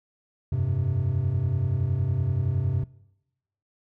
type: chord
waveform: triangle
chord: F suspended second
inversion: none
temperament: equal with one note detuned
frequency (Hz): 87.31 / 98 / 130.36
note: F2 / G2 / C3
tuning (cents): 0 / 0 / -6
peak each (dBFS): -28 / -24 / -23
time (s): 0.52-2.84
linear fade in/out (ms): 5
effects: noise-tail reverb RT60 0.9 s tail -22 dB re dry + tanh soft clip ceiling -11 dBFS